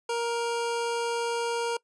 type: tone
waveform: 25% pulse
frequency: 468.7 Hz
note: A#4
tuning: 9 cents sharp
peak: -23 dBFS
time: 0.09-1.77 s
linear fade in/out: 5 ms
effects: noise-tail reverb RT60 0.1 s tail -23 dB re dry + resampled to 24000 Hz